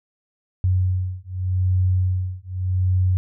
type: beating tone pair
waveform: sine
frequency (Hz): 91.8 / 92.64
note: F#2 / F#2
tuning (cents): -13 / +3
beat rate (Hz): 0.84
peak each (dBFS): -21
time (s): 0.64-3.17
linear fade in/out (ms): 0
effects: none